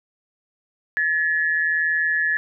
sine tone pair together, 1716.8 / 1878 Hz, A6 / A#6, -43 / +12 cents, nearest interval major second, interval 155 cents, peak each -19 / -25 dBFS, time 0.97-2.37 s, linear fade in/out 0 ms, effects none

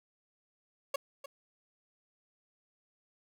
30% pulse tone with echo, 554.4 Hz, C#5, in tune, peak -27 dBFS, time 0.94-0.96 s, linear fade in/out 5 ms, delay 300 ms, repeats 1, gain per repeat -13 dB, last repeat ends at 1.26 s, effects none

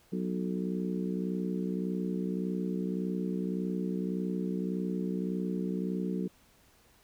harmonic tone with a mistuned harmonic, 61.74 Hz, B1, in tune, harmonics 3 / 4 / 5 / 6 / 7, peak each -32 / -38 / -39 / -40 / -41 dBFS, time 0.12-6.28 s, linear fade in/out 10 ms, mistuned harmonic 7, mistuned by +39 cents, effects pink hiss -63 dBFS RMS until 7.03 s

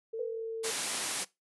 sine tone, 449.6 Hz, A4, 37 cents sharp, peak -33 dBFS, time 0.13-0.71 s, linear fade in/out 10 ms
sine tone with exponential decay, 493.9 Hz, B4, in tune, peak -31 dBFS, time 0.19-0.63 s, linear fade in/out 5 ms, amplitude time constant 94 ms
white low-pass noise, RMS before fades -35 dBFS, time 0.63-1.25 s, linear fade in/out 20 ms, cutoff 11000 Hz, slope 96 dB/octave
effects noise-tail reverb RT60 0.2 s tail -20 dB re dry + high-pass 200 Hz 12 dB/octave

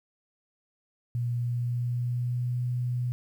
sine tone with pitch glide, 120.2 to 123.29 Hz, B2 to B2, -46 to -3 cents, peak -26 dBFS, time 1.15-3.12 s, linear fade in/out 0 ms, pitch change +43 cents, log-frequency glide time 1.33-2.61 s, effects 10-bit

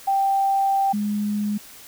sine tone pair in turn, 784 / 207.7 Hz, G5 / G#3, 0 / 0 cents, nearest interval octave + major seventh, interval 2300 cents, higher first, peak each -17 / -21 dBFS, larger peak first, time 0.07-0.93 / 0.93-1.58 s, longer first, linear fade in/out 10 ms, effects white hiss -44 dBFS RMS until 1.87 s

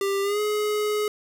square tone with pitch glide, 395.2 to 421.1 Hz, G4 to G#4, +14 to +24 cents, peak -23 dBFS, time 0.01-1.08 s, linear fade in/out 2 ms, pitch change +110 cents, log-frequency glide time 0.22-0.4 s, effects none

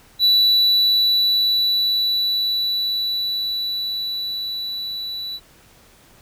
triangle tone with level ramp, 3951 Hz, B7, in tune, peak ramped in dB -10 to -25 dBFS, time 0.19-5.4 s, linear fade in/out 50 ms, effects pink hiss -51 dBFS RMS until 6.21 s

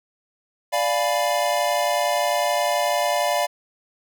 square chord, D diminished seventh, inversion none, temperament equal with one note detuned, 587.3 / 698.5 / 835.4 / 987.8 Hz, D5 / F5 / Ab5 / Cb6, 0 / 0 / +10 / 0 cents, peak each -24 / -24 / -30 / -28 dBFS, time 0.72-3.47 s, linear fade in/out 20 ms, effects none

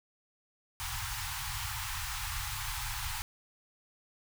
pink band-stop noise, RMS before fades -37 dBFS, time 0.8-3.22 s, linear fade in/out 0 ms, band 130 to 790 Hz, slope 96 dB/octave, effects none

